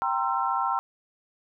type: chord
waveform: sine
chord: C dominant seventh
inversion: second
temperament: equal with one note detuned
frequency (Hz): 784 / 932.3 / 1046.5 / 1340.8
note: G5 / Bb5 / C6 / E6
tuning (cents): 0 / 0 / 0 / +29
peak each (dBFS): -29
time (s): 0.02-0.79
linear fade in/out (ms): 0
effects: none